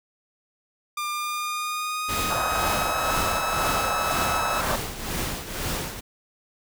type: tone with pitch glide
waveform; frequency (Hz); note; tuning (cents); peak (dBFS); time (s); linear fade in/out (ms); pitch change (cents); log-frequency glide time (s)
sawtooth; 1198 to 1298.9; D6 to E6; +34 to -26; -23; 0.97-4.61; 5; +140; 1.12-3.22
type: noise with tremolo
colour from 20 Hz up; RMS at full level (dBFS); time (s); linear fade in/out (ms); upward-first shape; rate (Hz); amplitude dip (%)
pink; -27; 2.08-6.01; 20; triangle; 2; 70
type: band-pass noise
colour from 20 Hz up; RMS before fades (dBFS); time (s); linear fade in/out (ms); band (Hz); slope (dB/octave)
pink; -28; 2.3-4.76; 5; 540 to 1600; 48
effects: none